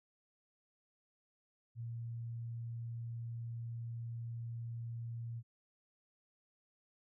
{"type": "tone", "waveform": "sine", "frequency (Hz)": 116.54, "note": "A#2", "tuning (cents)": 0, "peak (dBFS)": -40, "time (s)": [1.75, 5.43], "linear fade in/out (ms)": 50, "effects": []}